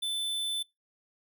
square tone, 3520 Hz, A7, in tune, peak -30 dBFS, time 0.02-0.63 s, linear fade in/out 10 ms, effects noise-tail reverb RT60 0.2 s tail -24 dB re dry

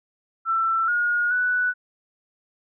sine tone with pitch steps, 1337 / 1436 / 1483 Hz, E6 / F6 / F#6, +24 / +48 / +4 cents, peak -19 dBFS, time 0.45-1.74 s, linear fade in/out 50 ms, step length 430 ms, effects none

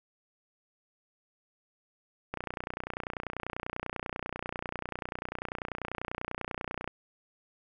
click train, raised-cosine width 0.5 ms, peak -19 dBFS, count 138, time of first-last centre 2.34-6.876 s, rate 30.2 Hz, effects none

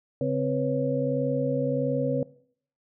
sine tone cluster, 140 / 259.6 / 490.5 / 552 Hz, C#3 / C4 / B4 / C#5, +18 / -13 / -12 / -7 cents, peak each -29 dBFS, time 0.21-2.23 s, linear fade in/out 2 ms, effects noise-tail reverb RT60 0.6 s tail -20 dB re dry

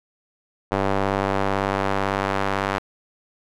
square tone with band-pass filter sweep, 49 Hz, G1, in tune, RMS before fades -23 dBFS, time 0.71-2.79 s, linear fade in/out 10 ms, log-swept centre 730 to 1200 Hz, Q 0.87, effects none

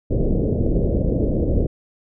pink low-pass noise, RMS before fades -19 dBFS, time 0.1-1.67 s, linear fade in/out 10 ms, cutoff 560 Hz, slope 48 dB/octave, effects none

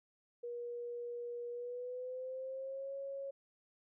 sine tone with pitch glide, 478.9 to 550.1 Hz, A#4 to C#5, +47 to -13 cents, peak -40 dBFS, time 0.43-3.31 s, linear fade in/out 10 ms, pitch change +240 cents, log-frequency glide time 1.5-2.94 s, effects none

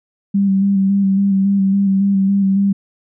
sine tone with vibrato, 196 Hz, G3, in tune, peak -11 dBFS, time 0.34-2.73 s, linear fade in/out 10 ms, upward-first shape square, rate 3.6 Hz, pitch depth 23 cents each way, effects none

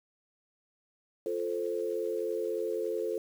sine chord, F major, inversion none, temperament equal, 349.2 / 440 / 523.3 Hz, F4 / A4 / C5, 0 / 0 / 0 cents, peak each -36 / -32 / -36 dBFS, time 1.26-3.18 s, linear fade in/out 2 ms, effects 9-bit

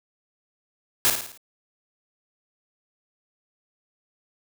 white noise with echo, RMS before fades -19 dBFS, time 1.05-1.1 s, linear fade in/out 0 ms, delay 55 ms, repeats 5, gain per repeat -6 dB, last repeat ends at 1.375 s, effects none

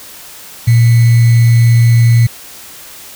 sine tone with sample-and-hold, 117 Hz, A#2, 7 cents sharp, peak -4 dBFS, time 0.67-2.27 s, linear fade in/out 10 ms, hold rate 2100 Hz, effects white hiss -33 dBFS RMS until 3.15 s

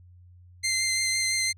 15% pulse tone with vibrato, 2081 Hz, C7, 10 cents flat, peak -17 dBFS, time 0.63-1.53 s, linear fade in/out 20 ms, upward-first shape sine, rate 5.9 Hz, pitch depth 12 cents each way, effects added 89 Hz sine -49 dBFS peak until 1.57 s + low-pass 12000 Hz 12 dB/octave

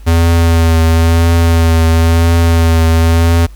square tone with vibrato, 82.9 Hz, E2, 10 cents sharp, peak -7 dBFS, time 0.06-3.47 s, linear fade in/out 20 ms, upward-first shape triangle, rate 0.98 Hz, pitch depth 28 cents each way, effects added 50 Hz sine -29 dBFS peak until 3.55 s + pink hiss -47 dBFS RMS until 3.55 s

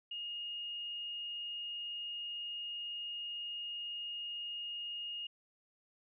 sine tone, 2853 Hz, F7, 36 cents sharp, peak -39 dBFS, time 0.11-5.27 s, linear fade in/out 5 ms, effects none

